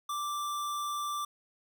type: tone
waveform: square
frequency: 1174.7 Hz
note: D6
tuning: in tune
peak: -33 dBFS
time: 0.09-1.25 s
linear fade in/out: 5 ms
effects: none